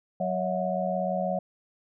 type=tone cluster; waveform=sine; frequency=184.8 / 560 / 646 / 723 Hz; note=F#3 / C#5 / E5 / F#5; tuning=-2 / +18 / -35 / -40 cents; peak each=-31 dBFS; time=0.2-1.39 s; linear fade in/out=5 ms; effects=none